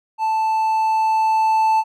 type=tone with level ramp; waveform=triangle; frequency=880 Hz; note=A5; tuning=in tune; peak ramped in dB=-15 to -11 dBFS; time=0.18-1.84 s; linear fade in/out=50 ms; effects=none